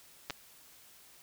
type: clicks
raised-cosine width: 0.2 ms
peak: -19 dBFS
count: 2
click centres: 0.299 / 0.306 s
effects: white hiss -58 dBFS RMS until 1.22 s